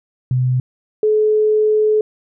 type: tone pair in turn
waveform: sine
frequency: 127.1 / 428.6 Hz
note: C3 / A4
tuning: -50 / -45 cents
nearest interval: octave + major sixth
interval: 2105 cents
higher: second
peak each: -13 / -11 dBFS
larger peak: second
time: 0.31-0.6 / 1.03-2.01 s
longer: second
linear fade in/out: 2 ms
effects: none